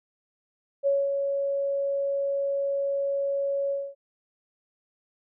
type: tone with ADSR envelope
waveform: sine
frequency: 557 Hz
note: C#5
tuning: 8 cents sharp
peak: -19 dBFS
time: 0.83-3.95 s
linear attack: 37 ms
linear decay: 220 ms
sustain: -5 dB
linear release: 240 ms
effects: none